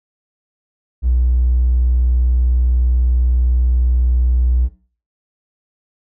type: tone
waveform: triangle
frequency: 61.5 Hz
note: B1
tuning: 7 cents flat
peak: -8 dBFS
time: 1.02-4.69 s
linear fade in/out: 50 ms
effects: noise-tail reverb RT60 0.4 s tail -17 dB re dry + tanh soft clip ceiling -8 dBFS